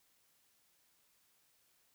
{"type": "silence", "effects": ["white hiss -73 dBFS RMS until 1.94 s"]}